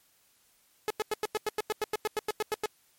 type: tone bursts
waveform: sawtooth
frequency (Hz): 426.8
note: G#4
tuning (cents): +47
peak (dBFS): -23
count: 16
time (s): 0.88-2.658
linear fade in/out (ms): 0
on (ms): 23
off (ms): 94
effects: white hiss -66 dBFS RMS until 2.98 s + MP3 64 kbps